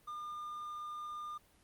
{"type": "tone", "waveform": "triangle", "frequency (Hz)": 1207, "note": "D6", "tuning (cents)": 47, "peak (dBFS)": -39, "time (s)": [0.07, 1.38], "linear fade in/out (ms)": 10, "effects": ["pink hiss -67 dBFS RMS until 1.63 s", "Opus 32 kbps"]}